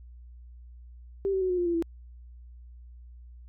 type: tone with pitch steps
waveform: sine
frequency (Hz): 392 / 381.5 / 371.3 / 361.3 / 351.7 / 342.2 / 333.1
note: G4 / G4 / F#4 / F#4 / F4 / F4 / E4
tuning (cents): 0 / -47 / +6 / -41 / +12 / -35 / +18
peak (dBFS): -24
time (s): 1.25-1.824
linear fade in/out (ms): 0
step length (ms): 82
effects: added 60 Hz sine -45 dBFS peak until 3.48 s